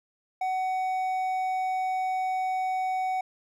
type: tone with hard clipping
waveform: triangle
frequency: 750 Hz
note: F#5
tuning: 23 cents sharp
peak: -27 dBFS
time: 0.41-3.21 s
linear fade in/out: 5 ms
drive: 9 dB
effects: none